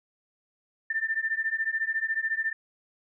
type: beating tone pair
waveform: sine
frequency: 1781 / 1795 Hz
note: A6 / A6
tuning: +21 / +34 cents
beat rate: 14 Hz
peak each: -29 dBFS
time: 0.9-2.53 s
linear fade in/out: 5 ms
effects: none